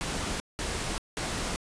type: noise bursts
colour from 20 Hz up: pink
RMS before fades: -32 dBFS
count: 3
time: 0.01-1.56 s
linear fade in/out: 0 ms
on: 390 ms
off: 190 ms
effects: resampled to 22050 Hz